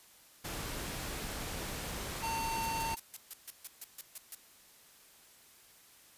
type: noise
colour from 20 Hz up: pink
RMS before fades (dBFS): -40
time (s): 0.44-2.95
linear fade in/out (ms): 10
type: tone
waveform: square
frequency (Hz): 906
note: A#5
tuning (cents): -50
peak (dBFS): -35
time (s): 2.22-2.96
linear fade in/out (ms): 20
type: noise bursts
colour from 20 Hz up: blue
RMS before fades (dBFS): -42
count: 11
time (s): 2.63-4.349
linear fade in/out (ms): 2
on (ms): 29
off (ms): 140
effects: white hiss -60 dBFS RMS until 6.17 s + resampled to 32000 Hz